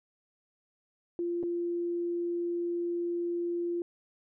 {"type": "tone with dropouts", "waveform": "sine", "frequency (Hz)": 345.6, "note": "F4", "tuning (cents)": -18, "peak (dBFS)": -29, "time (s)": [1.19, 3.82], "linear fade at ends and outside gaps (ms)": 1, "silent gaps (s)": [1.429, 1.435], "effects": []}